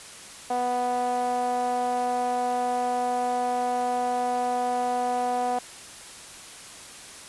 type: tone with band-pass filter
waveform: sawtooth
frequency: 246.9 Hz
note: B3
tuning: in tune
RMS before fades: -26 dBFS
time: 0.5-5.59 s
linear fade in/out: 5 ms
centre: 720 Hz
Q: 4.1
effects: white hiss -43 dBFS RMS until 7.28 s + resampled to 24000 Hz